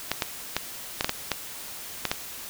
clicks, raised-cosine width 0.2 ms, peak -6 dBFS, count 9, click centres 0.116 / 0.222 / 0.566 / 1.009 / 1.045 / 1.094 / 1.317 / 2.053 / 2.115 s, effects white hiss -39 dBFS RMS until 2.49 s

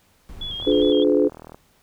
brown noise, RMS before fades -37 dBFS, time 0.29-0.91 s, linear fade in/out 0 ms
sine tone with vibrato, 3322 Hz, G#7, in tune, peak -28 dBFS, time 0.41-1.04 s, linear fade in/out 5 ms, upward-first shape square, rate 4.9 Hz, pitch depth 43 cents each way
click train, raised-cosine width 1 ms, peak -25 dBFS, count 39, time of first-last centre 0.6-1.545 s, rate 40.2 Hz
sine chord, D diminished seventh, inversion none, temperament just, 293.7 / 352.4 / 422.9 / 507.5 Hz, D4 / F4 / Ab4 / Cb5, 0 / +16 / +31 / +47 cents, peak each -19 / -22 / -19 / -21 dBFS, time 0.66-1.29 s, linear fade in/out 20 ms
effects pink hiss -60 dBFS RMS until 1.82 s

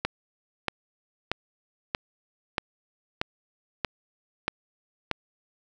click train, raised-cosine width 0.3 ms, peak -9 dBFS, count 9, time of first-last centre 0.05-5.113 s, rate 1.58 Hz, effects none

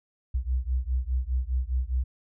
sine beating tone pair, 61.1 / 66 Hz, B1 / C2, -18 / +16 cents, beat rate 4.9 Hz, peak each -27 / -28 dBFS, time 0.34-2.04 s, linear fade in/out 10 ms, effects none

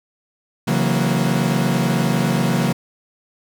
40% pulse chord, F# dominant seventh, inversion second, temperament equal with one note detuned, 135.58 / 164.81 / 185 / 233.1 Hz, C#3 / E3 / F#3 / A#3, -38 / 0 / 0 / 0 cents, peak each -21 dBFS, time 0.67-2.73 s, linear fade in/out 10 ms, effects none

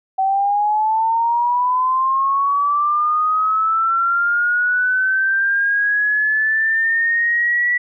sine linear sweep, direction up, 761 to 1954 Hz, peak -14 dBFS, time 0.18-7.78 s, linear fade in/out 10 ms, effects none

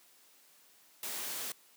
white noise, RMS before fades -39 dBFS, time 1.03-1.52 s, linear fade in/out 2 ms, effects white hiss -63 dBFS RMS until 1.76 s + high-pass 200 Hz 12 dB/octave

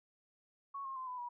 sine tone with pitch steps, 1108.7 / 1071.6 / 1035.6 / 1000.9 / 967.4 Hz, C#6 / C6 / C6 / B5 / B5, 0 / +41 / -18 / +23 / -36 cents, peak -40 dBFS, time 0.74-1.29 s, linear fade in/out 10 ms, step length 110 ms, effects none

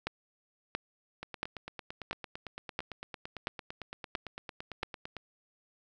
two click trains, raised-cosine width 0.3 ms, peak -16 / -24 dBFS, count 8 / 36, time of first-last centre 0.07-4.832 / 1.23-5.167 s, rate 1.47 / 8.89 Hz, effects none

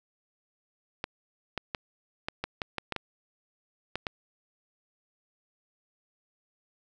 clicks, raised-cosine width 0.3 ms, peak -15 dBFS, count 11, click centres 1.041 / 1.577 / 1.748 / 2.285 / 2.44 / 2.618 / 2.783 / 2.923 / 2.963 / 3.956 / 4.068 s, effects none

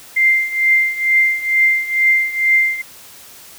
sine tone with tremolo, 2093 Hz, C7, in tune, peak -8 dBFS, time 0.16-2.82 s, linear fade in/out 10 ms, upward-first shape triangle, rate 2.2 Hz, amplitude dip 85%, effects white hiss -40 dBFS RMS until 3.58 s

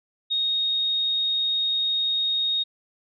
sine tone, 3729 Hz, A#7, in tune, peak -21 dBFS, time 0.3-2.64 s, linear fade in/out 20 ms, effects none

